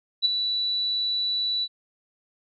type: tone with ADSR envelope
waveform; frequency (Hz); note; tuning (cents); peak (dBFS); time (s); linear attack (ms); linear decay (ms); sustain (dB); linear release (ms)
sine; 3951; B7; 0; -15; 0.22-1.68; 33; 14; -8; 50
effects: none